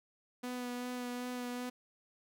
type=tone with vibrato; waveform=sawtooth; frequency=246.9 Hz; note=B3; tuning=in tune; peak=-34 dBFS; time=0.43-1.7 s; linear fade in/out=10 ms; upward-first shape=sine; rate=2.6 Hz; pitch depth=15 cents each way; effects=none